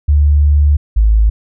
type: tone pair in turn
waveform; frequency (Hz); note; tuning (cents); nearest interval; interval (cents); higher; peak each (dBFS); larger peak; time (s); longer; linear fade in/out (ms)
sine; 73.2 / 53.71; D2 / A1; -5 / -41; perfect fourth; 536; first; -6; neither; 0.08-0.77 / 0.96-1.3; first; 10
effects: none